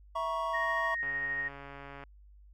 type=chord; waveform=triangle; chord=A# diminished; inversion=second; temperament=equal with one note detuned; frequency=659.3 / 951.9 / 1108.7 Hz; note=E5 / A#5 / C#6; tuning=0 / +36 / 0 cents; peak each=-34 / -34 / -32 dBFS; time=0.15-0.95 s; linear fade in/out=10 ms
type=tone with tremolo; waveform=sine; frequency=1864.7 Hz; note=A#6; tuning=in tune; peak=-30 dBFS; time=0.53-1.49 s; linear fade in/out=20 ms; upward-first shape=sine; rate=13 Hz; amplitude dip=25%
type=click train; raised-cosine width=0.5 ms; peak=-31 dBFS; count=142; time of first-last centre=1.03-2.037 s; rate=140 Hz
effects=added 50 Hz sine -53 dBFS peak until 2.53 s